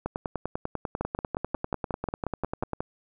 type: two click trains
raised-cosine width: 1 ms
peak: -15 / -15 dBFS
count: 11 / 28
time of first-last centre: 1.01-2.805 / 0.06-2.733 s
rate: 5.57 / 10.1 Hz
effects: none